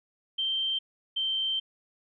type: tone pair in turn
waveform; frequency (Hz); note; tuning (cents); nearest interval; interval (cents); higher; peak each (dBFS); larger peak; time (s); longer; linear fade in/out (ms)
sine; 3136 / 3124; G7 / G7; 0 / -7; unison; 7; first; -26; neither; 0.38-0.79 / 1.16-1.6; second; 10
effects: none